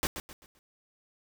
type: noise with echo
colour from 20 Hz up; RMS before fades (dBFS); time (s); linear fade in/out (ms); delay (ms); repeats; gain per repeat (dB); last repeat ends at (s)
pink; -29; 0.03-0.07; 0; 130; 4; -9; 0.59
effects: none